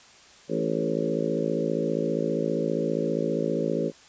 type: harmonic tone with a mistuned harmonic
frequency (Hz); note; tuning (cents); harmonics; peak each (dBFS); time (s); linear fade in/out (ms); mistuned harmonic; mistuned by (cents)
55; A1; 0; 3 / 4 / 5 / 6 / 7 / 8 / 9 / 10; -32 / -32 / -32 / -32 / -32 / -32 / -32 / -32; 0.48-3.92; 50; 8; -16
effects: white hiss -52 dBFS RMS until 4.08 s + resampled to 16000 Hz